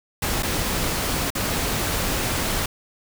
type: noise with dropouts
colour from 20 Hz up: pink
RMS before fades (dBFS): -24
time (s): 0.22-2.66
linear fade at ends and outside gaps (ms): 5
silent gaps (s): 0.425-0.43 / 1.304-1.351
effects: none